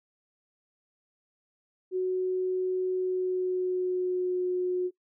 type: tone with pitch glide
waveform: sine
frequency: 370 to 363 Hz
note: F#4 to F#4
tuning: 0 to -33 cents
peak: -25 dBFS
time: 1.91-4.91 s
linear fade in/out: 50 ms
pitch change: -33 cents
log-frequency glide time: 2.94-4.44 s
effects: noise-tail reverb RT60 0.1 s tail -20 dB re dry